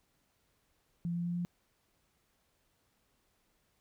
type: tone with pitch steps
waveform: sine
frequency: 171.3 / 172.49 / 173.69 / 174.9 Hz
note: F3 / F3 / F3 / F3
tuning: -33 / -21 / -9 / +3 cents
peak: -32 dBFS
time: 1.05-1.45 s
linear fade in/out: 0 ms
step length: 100 ms
effects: pink hiss -75 dBFS RMS until 3.8 s